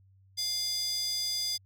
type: tone with high-pass filter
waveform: square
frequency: 698.5 Hz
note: F5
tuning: in tune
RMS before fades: -32 dBFS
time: 0.37-1.58 s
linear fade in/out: 20 ms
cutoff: 4600 Hz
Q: 6.1
effects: added 96 Hz sine -58 dBFS peak until 1.65 s

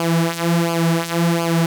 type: tone with flanger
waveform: sawtooth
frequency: 167.8 Hz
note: E3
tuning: 31 cents sharp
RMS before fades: -18 dBFS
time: 0-1.66 s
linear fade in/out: 2 ms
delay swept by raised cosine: 0.52 to 5.92 ms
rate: 1.4 Hz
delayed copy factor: -0.75
effects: none

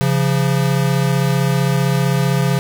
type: tone pair together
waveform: square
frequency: 136.68 / 172.2 Hz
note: C#3 / F3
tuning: -24 / -24 cents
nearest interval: major third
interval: 400 cents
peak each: -16 / -19 dBFS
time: 0.01-2.59 s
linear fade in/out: 0 ms
effects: none

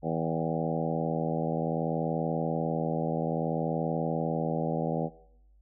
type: harmonic tone with a mistuned harmonic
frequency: 80.6 Hz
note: E2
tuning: 38 cents flat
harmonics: 2 / 3 / 4 / 5 / 6 / 7 / 8 / 9 / 10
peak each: -32 / -35 / -37 / -40 / -35 / -35 / -39 / -37 / -42 dBFS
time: 0.02-5.1 s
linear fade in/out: 50 ms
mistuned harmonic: 9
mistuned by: +50 cents
effects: noise-tail reverb RT60 0.8 s tail -19 dB re dry + added 50 Hz sine -57 dBFS peak until 5.61 s

